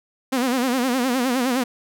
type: tone with vibrato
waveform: sawtooth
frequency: 252.8 Hz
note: B3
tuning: 41 cents sharp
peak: -15 dBFS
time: 0.32-1.64 s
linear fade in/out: 10 ms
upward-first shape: sine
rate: 9.7 Hz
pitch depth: 110 cents each way
effects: none